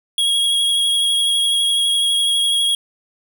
square tone with vibrato, 3300 Hz, G#7, 12 cents flat, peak -15 dBFS, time 0.18-2.75 s, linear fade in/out 2 ms, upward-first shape sine, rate 12 Hz, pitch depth 18 cents each way, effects none

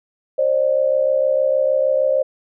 sine tone pair together, 534 / 600.5 Hz, C5 / D5, +35 / +38 cents, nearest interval major second, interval 203 cents, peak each -16 / -18 dBFS, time 0.38-2.23 s, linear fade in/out 10 ms, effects none

